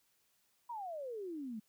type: exponential sweep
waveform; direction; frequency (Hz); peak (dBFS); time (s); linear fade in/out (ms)
sine; down; 987.8 to 207.4; -40; 0.69-1.6; 10
effects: white hiss -75 dBFS RMS until 1.68 s